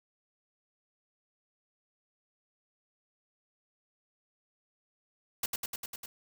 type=noise with echo; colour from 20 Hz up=white; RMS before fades=-31 dBFS; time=5.43-5.46 s; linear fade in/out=5 ms; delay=100 ms; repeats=6; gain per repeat=-2 dB; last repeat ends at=6.06 s; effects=none